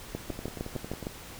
two click trains, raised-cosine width 2 ms, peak -19 / -24 dBFS, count 7 / 9, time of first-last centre 0.15-1.069 / 0.3-1.027 s, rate 6.53 / 11 Hz, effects pink hiss -45 dBFS RMS until 1.39 s

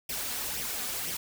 white noise with flanger, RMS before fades -34 dBFS, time 0.09-1.17 s, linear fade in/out 5 ms, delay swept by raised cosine 0.35 to 4.15 ms, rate 2 Hz, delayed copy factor +0.6, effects none

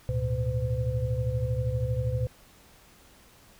sine tone cluster, 71.8 / 109.1 / 121.7 / 509 Hz, D2 / A2 / B2 / C5, -39 / -14 / -25 / -48 cents, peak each -33 / -31 / -28 / -34 dBFS, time 0.09-2.27 s, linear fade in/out 0 ms, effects pink hiss -56 dBFS RMS until 3.59 s

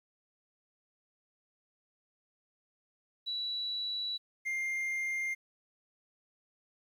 sine / triangle tone pair in turn, 3933 / 2109 Hz, B7 / C7, -8 / +13 cents, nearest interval major seventh, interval 1079 cents, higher first, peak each -33 / -30 dBFS, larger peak second, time 3.26-4.18 / 4.45-5.35 s, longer first, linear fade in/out 20 ms, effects 11-bit

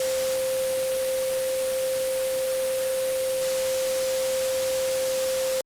sine tone in noise, 523.3 Hz, C5, in tune, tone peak -23 dBFS, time 0-5.61 s, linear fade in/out 2 ms, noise white, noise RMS -31 dBFS, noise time 0-5.61 s, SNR +5 dB, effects low-pass 11000 Hz 12 dB/octave + Opus 48 kbps

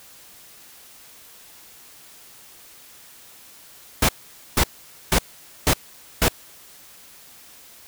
pink noise bursts, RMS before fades -17 dBFS, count 5, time 4.02-6.285 s, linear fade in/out 5 ms, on 69 ms, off 480 ms, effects white hiss -47 dBFS RMS until 7.87 s

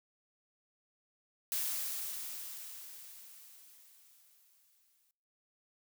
blue noise with exponential decay, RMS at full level -34 dBFS, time 1.52-5.11 s, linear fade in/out 0 ms, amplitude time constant 780 ms, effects noise-tail reverb RT60 0.9 s tail -25 dB re dry

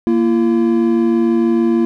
triangle tone pair together, 232.8 / 339.3 Hz, A#3 / F4, -2 / -50 cents, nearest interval perfect fifth, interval 652 cents, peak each -12 dBFS, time 0.07-1.85 s, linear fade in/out 0 ms, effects none

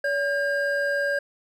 triangle tone pair together, 569 / 1609.4 Hz, C#5 / G6, +45 / +45 cents, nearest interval octave + tritone, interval 1800 cents, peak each -23 dBFS, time 0.04-1.19 s, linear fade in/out 5 ms, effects none

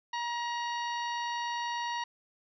harmonic tone with a mistuned harmonic, 950 Hz, A#5, 33 cents sharp, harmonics 1 / 2 / 3 / 4 / 5 / 6, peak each -33 / -39 / -43 / -45 / -47 / -49 dBFS, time 0.13-2.04 s, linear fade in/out 5 ms, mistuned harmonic 5, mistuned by -100 cents, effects none

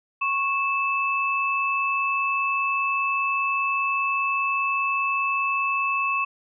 sine tone pair together, 1100 / 2625 Hz, C#6 / E7, -14 / -8 cents, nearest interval octave + minor third, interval 1506 cents, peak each -24 dBFS, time 0.21-6.25 s, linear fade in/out 10 ms, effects none

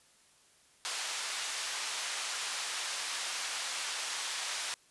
white band-pass noise, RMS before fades -37 dBFS, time 0.85-4.74 s, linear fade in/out 0 ms, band 820 to 6600 Hz, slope 12 dB/octave, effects white hiss -64 dBFS RMS until 4.9 s + resampled to 24000 Hz

